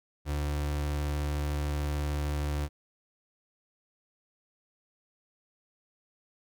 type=tone; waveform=35% pulse; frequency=73.42 Hz; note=D2; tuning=in tune; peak=-27 dBFS; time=0.25-2.69 s; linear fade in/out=50 ms; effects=none